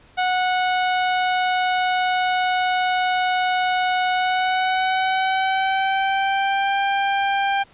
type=tone with pitch glide; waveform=sawtooth; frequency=735 to 792.3 Hz; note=F#5 to G5; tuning=-12 to +18 cents; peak=-14 dBFS; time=0.17-7.64 s; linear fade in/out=20 ms; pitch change=+130 cents; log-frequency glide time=4.12-6.79 s; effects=pink hiss -52 dBFS RMS until 7.73 s + resampled to 8000 Hz